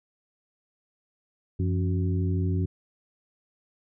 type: harmonic tone with a mistuned harmonic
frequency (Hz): 92.5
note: F#2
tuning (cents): 0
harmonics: 1 / 2 / 3 / 4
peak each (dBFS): -24 / -30 / -34 / -36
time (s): 1.59-2.66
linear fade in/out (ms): 10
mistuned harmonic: 2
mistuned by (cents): -120
effects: none